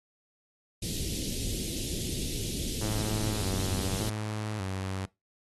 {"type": "band-stop noise", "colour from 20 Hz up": "pink", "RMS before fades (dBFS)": -34, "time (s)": [0.82, 4.1], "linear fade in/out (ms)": 5, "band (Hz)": [410, 3100], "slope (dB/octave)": 24}
{"type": "tone with vibrato", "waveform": "sawtooth", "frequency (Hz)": 101, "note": "G#2", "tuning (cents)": -48, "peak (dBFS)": -28, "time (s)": [2.81, 5.06], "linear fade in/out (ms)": 10, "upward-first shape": "square", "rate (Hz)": 0.84, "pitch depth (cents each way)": 100}
{"effects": ["noise-tail reverb RT60 0.2 s tail -21 dB re dry", "AAC 32 kbps"]}